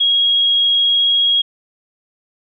sine tone with vibrato, 3292 Hz, G#7, 16 cents flat, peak -11 dBFS, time 0-1.42 s, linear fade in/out 10 ms, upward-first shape sine, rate 19 Hz, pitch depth 11 cents each way, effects none

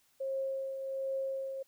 sine tone with tremolo, 537 Hz, C5, 45 cents sharp, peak -31 dBFS, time 0.2-1.63 s, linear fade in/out 10 ms, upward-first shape triangle, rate 1.3 Hz, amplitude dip 50%, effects white hiss -70 dBFS RMS until 1.67 s

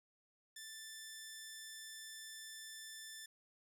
10% pulse tone, 1765 Hz, A6, 5 cents sharp, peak -40 dBFS, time 0.56-3.26 s, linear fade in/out 5 ms, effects none

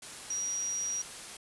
sine tone in noise, 5750 Hz, F8, 50 cents sharp, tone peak -31 dBFS, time 0.3-1.02 s, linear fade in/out 5 ms, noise white, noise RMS -44 dBFS, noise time 0.02-1.37 s, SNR +10 dB, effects resampled to 24000 Hz

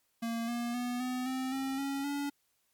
square tone with pitch steps, 230.6 / 237.6 / 244.9 / 252.3 / 260 / 268 / 276.1 / 284.6 Hz, A#3 / A#3 / B3 / B3 / C4 / C4 / C#4 / C#4, -19 / +33 / -14 / +37 / -11 / +42 / -7 / +46 cents, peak -33 dBFS, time 0.22-2.3 s, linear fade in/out 10 ms, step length 260 ms, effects white hiss -75 dBFS RMS until 2.73 s + MP3 96 kbps

